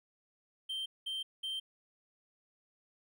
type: tone bursts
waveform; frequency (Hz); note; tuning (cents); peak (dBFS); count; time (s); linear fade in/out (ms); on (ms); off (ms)
triangle; 3136; G7; 0; -34; 3; 0.69-1.6; 10; 170; 200
effects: none